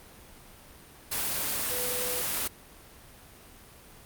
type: tone in noise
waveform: sine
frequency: 495.8 Hz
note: B4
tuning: 7 cents sharp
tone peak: -36 dBFS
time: 1.7-2.22 s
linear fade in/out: 10 ms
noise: white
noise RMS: -30 dBFS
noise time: 1.11-2.48 s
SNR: -9 dB
effects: pink hiss -51 dBFS RMS until 4.05 s + Opus 32 kbps